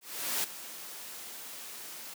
white noise with ADSR envelope, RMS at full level -30 dBFS, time 0.01-2.14 s, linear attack 430 ms, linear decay 4 ms, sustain -14 dB, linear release 5 ms, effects high-pass 200 Hz 12 dB/octave

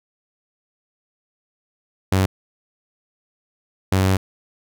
sawtooth tone bursts at uneven times, 95 Hz, F#2, 46 cents sharp, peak -11 dBFS, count 2, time 2.12-2.26 / 3.92-4.17 s, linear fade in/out 5 ms, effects none

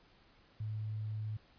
sine tone, 107.7 Hz, A2, 37 cents flat, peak -36 dBFS, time 0.6-1.37 s, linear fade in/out 5 ms, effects pink hiss -65 dBFS RMS until 1.58 s + resampled to 11025 Hz

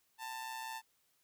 sawtooth tone with amplitude modulation, 890 Hz, A5, 20 cents sharp, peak -35 dBFS, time 0.18-0.82 s, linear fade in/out 50 ms, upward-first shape sine, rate 125 Hz, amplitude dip 55%, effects white hiss -75 dBFS RMS until 1.23 s

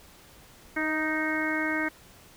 harmonic tone with a mistuned harmonic, 311.1 Hz, D#4, in tune, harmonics 1 / 2 / 3 / 4 / 5 / 6 / 7, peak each -30 / -36 / -38 / -38 / -32 / -33 / -33 dBFS, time 0.76-1.89 s, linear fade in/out 10 ms, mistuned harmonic 2, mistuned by +18 cents, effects pink hiss -53 dBFS RMS until 2.36 s

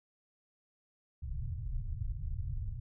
pink low-pass noise, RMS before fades -37 dBFS, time 1.22-2.8 s, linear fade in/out 10 ms, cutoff 130 Hz, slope 48 dB/octave, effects none

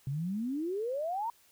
sine exponential sweep, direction up, 130 to 960 Hz, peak -31 dBFS, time 0.07-1.3 s, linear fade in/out 2 ms, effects white hiss -64 dBFS RMS until 1.51 s

